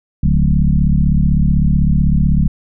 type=tone with frequency modulation; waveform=sine; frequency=101.6 Hz; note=G#2; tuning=38 cents flat; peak=-9 dBFS; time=0.23-2.48 s; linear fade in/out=5 ms; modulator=35.9 Hz; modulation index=2.8; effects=none